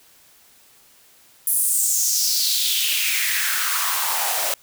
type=noise with high-pass filter sweep; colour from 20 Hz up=white; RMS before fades=-21 dBFS; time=1.47-4.54 s; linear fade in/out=2 ms; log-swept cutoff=11000 to 590 Hz; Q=3.7; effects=white hiss -53 dBFS RMS until 4.62 s